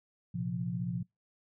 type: chord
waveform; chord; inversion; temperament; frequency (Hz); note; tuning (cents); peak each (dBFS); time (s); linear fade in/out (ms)
sine; Bb suspended second; none; just; 116.54 / 131.11 / 174.81; Bb2 / C3 / F3; 0 / +4 / +2; -38 / -38 / -34; 0.34-1.03; 10
effects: noise-tail reverb RT60 0.2 s tail -26 dB re dry